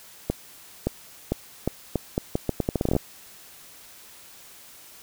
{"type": "accelerating click train", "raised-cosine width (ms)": 2, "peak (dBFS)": -9, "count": 18, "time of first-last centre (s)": [0.3, 2.965], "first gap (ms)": 570, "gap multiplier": 0.79, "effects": ["white hiss -48 dBFS RMS until 5.02 s"]}